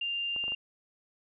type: tone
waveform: sine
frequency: 2794 Hz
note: F7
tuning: in tune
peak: -30 dBFS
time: 0.01-0.55 s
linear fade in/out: 5 ms
type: clicks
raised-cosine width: 1 ms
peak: -32 dBFS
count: 4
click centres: 0.363 / 0.44 / 0.481 / 0.521 s
effects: none